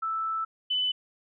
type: tone pair in turn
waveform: sine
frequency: 1318.5 / 3005 Hz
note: E6 / F#7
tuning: 0 / +26 cents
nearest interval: octave + major second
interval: 1426 cents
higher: second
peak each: -27 / -24 dBFS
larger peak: second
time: 0.02-0.45 / 0.7-0.92 s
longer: first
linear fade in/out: 10 ms
effects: none

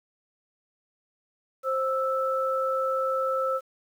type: tone pair together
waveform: sine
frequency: 527.8 / 1318.5 Hz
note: C5 / E6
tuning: +15 / 0 cents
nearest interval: octave + major third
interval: 1585 cents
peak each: -26 / -27 dBFS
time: 1.63-3.61 s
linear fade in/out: 50 ms
effects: 9-bit

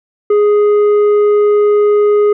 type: tone with tanh clipping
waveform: triangle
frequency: 415.3 Hz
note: G#4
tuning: in tune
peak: -8 dBFS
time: 0.3-2.33 s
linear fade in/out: 5 ms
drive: 10 dB
effects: none

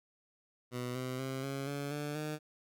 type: tone with pitch steps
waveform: 15% pulse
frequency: 123.8 / 128.17 / 132.69 / 137.36 / 142.21 / 147.22 / 152.42 Hz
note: B2 / C3 / C3 / C#3 / C#3 / D3 / D#3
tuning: +5 / -35 / +25 / -15 / +45 / +5 / -35 cents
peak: -30 dBFS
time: 0.71-2.39 s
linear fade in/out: 50 ms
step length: 240 ms
effects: none

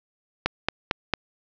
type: click train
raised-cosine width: 0.3 ms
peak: -5 dBFS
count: 4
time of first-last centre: 0.46-1.137 s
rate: 4.43 Hz
effects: resampled to 16000 Hz + 7-bit

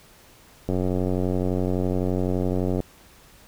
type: click train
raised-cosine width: 2 ms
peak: -12 dBFS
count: 195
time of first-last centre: 0.69-2.803 s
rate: 91.8 Hz
effects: pink hiss -52 dBFS RMS until 3.47 s

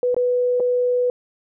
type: tone with dropouts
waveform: sine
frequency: 493.9 Hz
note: B4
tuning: in tune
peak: -16 dBFS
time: 0.03-1.1 s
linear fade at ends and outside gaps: 1 ms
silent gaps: 0.145-0.165 / 0.599-0.603 s
effects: none

